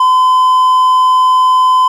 triangle tone, 1020 Hz, C6, 44 cents flat, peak -4 dBFS, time 0-1.88 s, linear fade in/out 5 ms, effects none

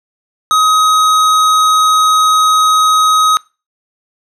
square tone, 1263 Hz, D#6, 26 cents sharp, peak -8 dBFS, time 0.51-3.37 s, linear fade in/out 0 ms, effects noise-tail reverb RT60 0.3 s tail -23 dB re dry + low-pass 9000 Hz 12 dB/octave

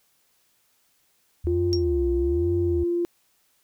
sine tone with vibrato, 76.3 Hz, D#2, 33 cents flat, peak -24 dBFS, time 1.44-2.84 s, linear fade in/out 10 ms, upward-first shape sine, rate 1.1 Hz, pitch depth 300 cents each way
sine tone with pitch glide, 349.2 to 346.2 Hz, F4 to F4, 0 to -15 cents, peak -21 dBFS, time 1.47-3.05 s, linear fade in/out 0 ms, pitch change -15 cents, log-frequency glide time 1.83-2.23 s
sine tone with exponential decay, 5550 Hz, F8, 12 cents flat, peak -21 dBFS, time 1.73-1.84 s, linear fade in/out 0 ms, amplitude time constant 22 ms
effects tanh soft clip ceiling -11 dBFS + white hiss -66 dBFS RMS until 3.63 s

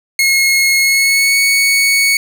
sawtooth tone with pitch glide, 2166 to 2222 Hz, C#7 to C#7, -41 to +4 cents, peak -6 dBFS, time 0.19-2.17 s, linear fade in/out 2 ms, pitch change +45 cents, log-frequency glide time 0.79-1.37 s, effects none

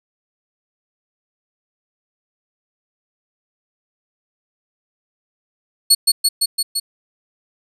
25% pulse tone with echo, 4378 Hz, C#8, 22 cents flat, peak -3 dBFS, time 5.9-5.95 s, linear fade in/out 10 ms, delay 170 ms, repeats 5, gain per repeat -2 dB, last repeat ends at 6.8 s, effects none

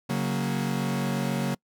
40% pulse chord, F# major, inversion second, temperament equal, 138.59 / 185 / 233.1 Hz, C#3 / F#3 / A#3, 0 / 0 / 0 cents, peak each -29 dBFS, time 0.09-1.55 s, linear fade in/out 10 ms, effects noise-tail reverb RT60 0.1 s tail -26 dB re dry

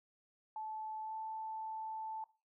sine tone with pitch glide, 870 to 879.1 Hz, A5 to A5, -20 to -2 cents, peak -40 dBFS, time 0.56-2.24 s, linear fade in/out 2 ms, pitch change +18 cents, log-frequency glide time 1.02-1.14 s, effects noise-tail reverb RT60 0.3 s tail -18 dB re dry

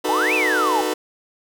sawtooth chord, B dominant seventh, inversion first, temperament just, 308.7 / 370.4 / 444.5 / 493.9 Hz, D#4 / F#4 / A4 / B4, -14 / +2 / +18 / 0 cents, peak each -22 dBFS, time 0.04-0.94 s, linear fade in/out 10 ms
sine exponential two-way sweep, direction up then down, 784 to 2700 to 784 Hz, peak -18 dBFS, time 0.09-0.81 s, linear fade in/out 0 ms, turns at 0.34 s
effects none

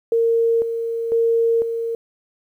sine tone with tremolo, 460 Hz, A#4, 23 cents flat, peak -14 dBFS, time 0.12-1.95 s, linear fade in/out 2 ms, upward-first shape square, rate 1 Hz, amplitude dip 55%, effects 9-bit

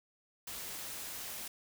white noise, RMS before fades -43 dBFS, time 0.47-1.48 s, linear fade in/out 5 ms, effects none

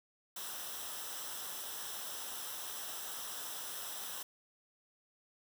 white noise with comb filter, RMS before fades -43 dBFS, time 0.36-4.23 s, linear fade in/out 5 ms, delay 0.44 ms, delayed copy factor -0.65, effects none

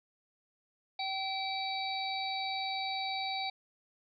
harmonic tone with a mistuned harmonic, 771 Hz, G5, 29 cents flat, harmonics 1 / 3 / 5 / 6, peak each -36 / -40 / -39 / -41 dBFS, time 0.99-3.5 s, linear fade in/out 5 ms, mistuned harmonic 6, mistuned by -29 cents, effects none

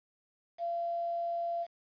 sine tone with quantisation, 684 Hz, F5, 36 cents flat, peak -31 dBFS, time 0.58-1.67 s, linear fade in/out 50 ms, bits 9, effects resampled to 11025 Hz

